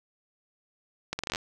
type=accelerating click train; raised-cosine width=0.2 ms; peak=-13 dBFS; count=9; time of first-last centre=1.13-1.359 s; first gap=60 ms; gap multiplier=0.77; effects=none